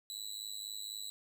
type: tone with amplitude modulation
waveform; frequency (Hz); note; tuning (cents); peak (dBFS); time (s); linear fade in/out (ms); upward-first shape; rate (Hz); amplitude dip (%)
25% pulse; 3951; B7; 0; -33; 0.1-1.1; 0; sine; 104; 100
effects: none